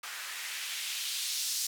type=noise with band-pass filter sweep; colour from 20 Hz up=blue; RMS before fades=-36 dBFS; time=0.03-1.67 s; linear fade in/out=5 ms; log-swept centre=1400 to 5400 Hz; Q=1.3; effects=none